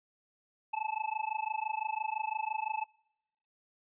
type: tone with amplitude modulation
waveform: square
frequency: 868 Hz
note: A5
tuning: 24 cents flat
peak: -29 dBFS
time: 0.73-2.85 s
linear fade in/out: 10 ms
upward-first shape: sine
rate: 25.9 Hz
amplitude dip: 95%
effects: noise-tail reverb RT60 0.8 s tail -25 dB re dry + resampled to 8000 Hz